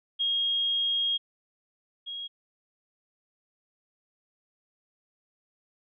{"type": "tone pair in turn", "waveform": "sine", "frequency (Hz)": [3260, 3285], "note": ["G#7", "G#7"], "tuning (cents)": [-33, -20], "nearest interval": "unison", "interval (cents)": 13, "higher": "second", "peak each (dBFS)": [-24, -34], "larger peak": "first", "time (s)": [[0.19, 1.18], [2.06, 2.28]], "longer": "first", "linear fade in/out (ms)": 20, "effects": []}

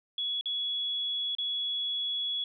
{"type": "tone with dropouts", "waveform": "sine", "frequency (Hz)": 3375, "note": "G#7", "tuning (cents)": 27, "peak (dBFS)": -29, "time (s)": [0.18, 2.44], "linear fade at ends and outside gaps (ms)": 2, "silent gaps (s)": [[0.411, 0.457], [1.351, 1.384]], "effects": []}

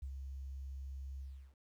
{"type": "tone with ADSR envelope", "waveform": "sine", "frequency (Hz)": 67.4, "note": "C#2", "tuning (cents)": -48, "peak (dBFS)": -39, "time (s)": [0.02, 1.55], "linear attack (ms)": 8, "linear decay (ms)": 75, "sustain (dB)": -3, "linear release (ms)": 350, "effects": ["12-bit"]}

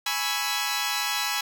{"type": "chord", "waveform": "10% pulse", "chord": "C# minor seventh", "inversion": "second", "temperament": "equal", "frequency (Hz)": [830.6, 987.8, 1108.7, 1318.5], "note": ["G#5", "B5", "C#6", "E6"], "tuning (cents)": [0, 0, 0, 0], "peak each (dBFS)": [-21, -22, -26, -23], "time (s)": [0.06, 1.41], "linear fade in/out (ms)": 5, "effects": []}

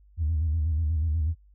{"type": "tone with vibrato", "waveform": "sine", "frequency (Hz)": 78.9, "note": "D#2", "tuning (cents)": 25, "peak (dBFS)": -21, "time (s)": [0.17, 1.35], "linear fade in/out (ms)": 50, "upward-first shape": "square", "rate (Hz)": 8.2, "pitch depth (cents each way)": 80, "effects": ["tanh soft clip ceiling -19 dBFS", "added 50 Hz sine -53 dBFS peak until 1.54 s"]}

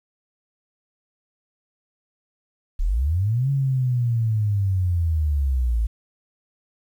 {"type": "linear two-way sweep", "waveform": "sine", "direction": "up then down", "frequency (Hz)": [30.93, 139.7, 53.4], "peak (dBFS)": -18, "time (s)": [2.79, 5.87], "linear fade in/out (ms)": 10, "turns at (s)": 3.5, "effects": ["9-bit"]}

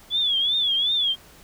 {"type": "tone with vibrato", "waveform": "sine", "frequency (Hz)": 3398, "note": "G#7", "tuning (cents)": 39, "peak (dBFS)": -19, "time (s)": [0.1, 1.16], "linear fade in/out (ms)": 50, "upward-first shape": "triangle", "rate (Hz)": 2.7, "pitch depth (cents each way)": 140, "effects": ["pink hiss -50 dBFS RMS until 1.43 s"]}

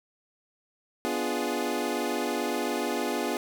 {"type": "chord", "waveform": "25% pulse", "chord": "B diminished seventh", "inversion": "none", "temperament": "equal", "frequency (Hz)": [246.9, 293.7, 349.2, 415.3], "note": ["B3", "D4", "F4", "Ab4"], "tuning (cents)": [0, 0, 0, 0], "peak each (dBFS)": [-29, -30, -29, -29], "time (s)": [1.05, 3.37], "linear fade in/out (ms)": 0, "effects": []}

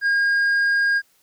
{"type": "tone with tanh clipping", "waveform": "sine", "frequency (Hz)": 1623, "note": "G#6", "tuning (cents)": -40, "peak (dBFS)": -17, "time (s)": [0.01, 1.02], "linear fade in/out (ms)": 50, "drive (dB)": 4, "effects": ["white hiss -61 dBFS RMS until 1.22 s"]}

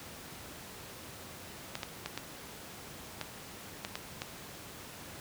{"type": "clicks", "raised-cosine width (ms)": 0.2, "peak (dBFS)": -18, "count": 8, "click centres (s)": [1.754, 1.832, 2.06, 2.176, 3.213, 3.849, 3.955, 4.219], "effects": ["pink hiss -47 dBFS RMS until 5.2 s", "high-pass 80 Hz 12 dB/octave"]}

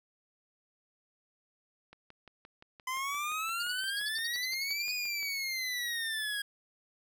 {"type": "click train", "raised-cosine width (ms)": 0.3, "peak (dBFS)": -35, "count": 20, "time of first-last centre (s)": [1.93, 5.229], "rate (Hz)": 5.76}
{"type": "exponential two-way sweep", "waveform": "25% pulse", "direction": "up then down", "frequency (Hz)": [1018, 2490, 1636], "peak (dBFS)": -29, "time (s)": [2.87, 6.42], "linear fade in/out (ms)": 5, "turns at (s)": 4.93}
{"type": "tone bursts", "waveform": "sine", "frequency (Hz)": 4547, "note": "C#8", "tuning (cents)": 43, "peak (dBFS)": -35, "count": 15, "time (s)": [3.6, 4.914], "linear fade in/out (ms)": 2, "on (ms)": 26, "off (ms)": 66}
{"effects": []}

